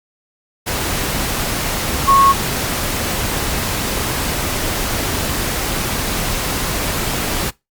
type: tone in noise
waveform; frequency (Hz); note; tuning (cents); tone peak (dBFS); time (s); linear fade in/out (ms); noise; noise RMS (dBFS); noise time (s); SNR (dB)
sine; 1097; C#6; -18; -8; 2.07-2.33; 20; pink; -20; 0.66-7.51; +9
effects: noise-tail reverb RT60 0.2 s tail -22 dB re dry + Opus 48 kbps